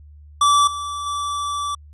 square tone with level steps, 1159 Hz, D6, 23 cents flat, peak -13 / -26 / -23 dBFS, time 0.41-1.75 s, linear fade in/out 5 ms, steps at 0.67 / 1.06 s, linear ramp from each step 5 ms, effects added 74 Hz sine -41 dBFS peak until 1.93 s + resampled to 24000 Hz

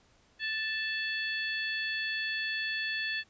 harmonic tone with a mistuned harmonic, 880 Hz, A5, in tune, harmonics 2 / 3 / 4 / 5, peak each -33 / -37 / -39 / -41 dBFS, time 0.39-3.24 s, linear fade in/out 50 ms, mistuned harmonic 4, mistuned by -51 cents, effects pink hiss -65 dBFS RMS until 3.29 s + resampled to 16000 Hz

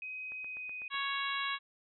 sine tone with pitch glide, 2519 to 2500 Hz, D#7 to D#7, +21 to +8 cents, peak -39 dBFS, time 0.02-0.88 s, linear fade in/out 2 ms, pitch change -13 cents, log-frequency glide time 0.4-0.71 s
click train, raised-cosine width 0.5 ms, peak -39 dBFS, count 6, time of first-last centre 0.32-0.943 s, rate 8.02 Hz
harmonic tone, 554.4 Hz, C#5, in tune, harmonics 2 / 3 / 4 / 5 / 6 / 7, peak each -37 / -39 / -40 / -41 / -42 / -42 dBFS, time 0.9-1.59 s, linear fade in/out 50 ms
effects none

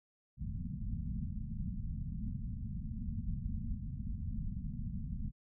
pink low-pass noise, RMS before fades -39 dBFS, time 0.37-5.32 s, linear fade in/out 50 ms, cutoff 240 Hz, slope 96 dB/octave, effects none

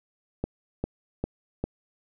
click train, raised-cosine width 2 ms, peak -14 dBFS, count 4, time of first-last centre 0.44-1.64 s, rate 2.5 Hz, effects none

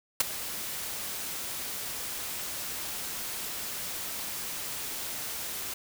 white noise with ADSR envelope, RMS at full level -20 dBFS, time 0.2-5.74 s, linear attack 5 ms, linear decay 16 ms, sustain -16 dB, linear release 5 ms, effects none

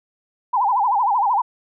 sine tone with vibrato, 898 Hz, A5, 35 cents sharp, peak -15 dBFS, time 0.53-1.42 s, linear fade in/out 10 ms, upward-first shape sine, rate 13 Hz, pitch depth 220 cents each way, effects none

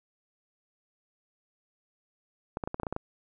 clicks, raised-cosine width 1 ms, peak -18 dBFS, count 9, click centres 2.571 / 2.638 / 2.675 / 2.744 / 2.799 / 2.833 / 2.868 / 2.926 / 2.964 s, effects none

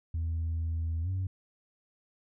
sine tone with pitch glide, 81.8 to 93.96 Hz, E2 to F#2, -13 to +27 cents, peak -27 dBFS, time 0.14-1.27 s, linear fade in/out 5 ms, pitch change +240 cents, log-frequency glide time 1.02-1.09 s, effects tanh soft clip ceiling -27 dBFS

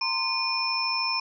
sine tone cluster, 928 / 1041 / 2449 / 5320 Hz, A#5 / C6 / D#7 / E8, -8 / -9 / -28 / +15 cents, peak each -34 / -31 / -30 / -27 dBFS, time 0.01-1.2 s, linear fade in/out 5 ms, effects none

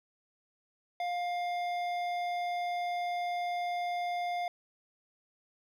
sine tone with hard clipping, 705 Hz, F5, 16 cents sharp, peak -33 dBFS, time 1-4.48 s, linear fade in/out 2 ms, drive 11 dB, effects none

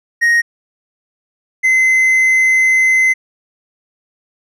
triangle tone pair in turn, 1872 / 2054 Hz, A#6 / C7, +7 / -33 cents, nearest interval major second, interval 160 cents, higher second, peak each -7 dBFS, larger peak neither, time 0.21-0.42 / 1.63-3.14 s, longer second, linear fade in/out 20 ms, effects resampled to 32000 Hz

